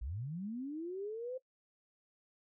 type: linear sweep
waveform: sine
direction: up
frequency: 49.87 to 523.3 Hz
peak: -38 dBFS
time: 0.01-1.38 s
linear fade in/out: 10 ms
effects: noise-tail reverb RT60 0.1 s tail -18 dB re dry